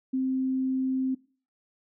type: tone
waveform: sine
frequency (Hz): 261.6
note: C4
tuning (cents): 0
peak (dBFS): -24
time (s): 0.13-1.15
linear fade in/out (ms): 10
effects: noise-tail reverb RT60 0.4 s tail -21 dB re dry